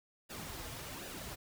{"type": "noise with flanger", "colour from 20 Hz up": "pink", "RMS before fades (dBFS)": -45, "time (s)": [0.29, 1.36], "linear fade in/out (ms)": 20, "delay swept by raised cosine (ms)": [0.91, 5.41], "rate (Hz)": 1.3, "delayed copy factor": -0.6, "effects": []}